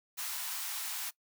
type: high-pass noise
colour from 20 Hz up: white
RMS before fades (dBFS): -38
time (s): 0.17-1.11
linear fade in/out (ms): 20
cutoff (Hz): 750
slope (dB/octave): 48
effects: noise-tail reverb RT60 0.1 s tail -21 dB re dry